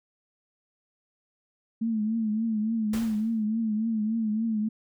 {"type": "tone with vibrato", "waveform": "sine", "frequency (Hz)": 220, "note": "A3", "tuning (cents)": 0, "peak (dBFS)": -24, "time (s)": [1.81, 4.69], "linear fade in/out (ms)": 10, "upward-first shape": "triangle", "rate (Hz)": 3.5, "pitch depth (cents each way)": 87}
{"type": "noise with exponential decay", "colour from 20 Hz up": "pink", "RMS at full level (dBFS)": -35, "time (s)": [2.93, 3.44], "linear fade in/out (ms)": 5, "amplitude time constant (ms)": 110}
{"effects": []}